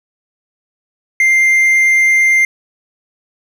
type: tone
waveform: triangle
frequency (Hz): 2097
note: C7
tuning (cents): +3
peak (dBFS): -6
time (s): 1.2-2.45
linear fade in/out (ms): 2
effects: none